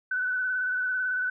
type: tone with vibrato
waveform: sine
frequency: 1500 Hz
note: F#6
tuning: 23 cents sharp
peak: -25 dBFS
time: 0.11-1.3 s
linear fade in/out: 5 ms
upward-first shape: square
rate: 18 Hz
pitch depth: 22 cents each way
effects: none